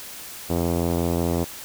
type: tone with low-pass filter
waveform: 5% pulse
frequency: 85.3 Hz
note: F2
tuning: 40 cents flat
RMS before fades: -23 dBFS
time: 0.49-1.45 s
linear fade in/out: 20 ms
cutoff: 500 Hz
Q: 0.62
effects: white hiss -38 dBFS RMS until 1.64 s